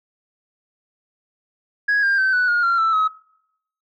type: tone with pitch steps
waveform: sine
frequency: 1661.2 / 1600 / 1541 / 1484.2 / 1429.5 / 1376.9 / 1326.1 / 1277.3 Hz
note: G#6 / G6 / G6 / F#6 / F6 / F6 / E6 / D#6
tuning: 0 / +35 / -30 / +5 / +40 / -25 / +10 / +45 cents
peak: -13 dBFS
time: 1.88-3.08 s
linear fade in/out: 10 ms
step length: 150 ms
effects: noise-tail reverb RT60 0.8 s tail -26 dB re dry + tanh soft clip ceiling -13 dBFS